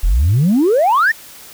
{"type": "exponential sweep", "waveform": "sine", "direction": "up", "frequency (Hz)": [36.71, 1903], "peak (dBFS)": -8, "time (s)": [0.03, 1.12], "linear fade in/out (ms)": 10, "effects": ["tanh soft clip ceiling -7 dBFS", "white hiss -38 dBFS RMS until 1.53 s"]}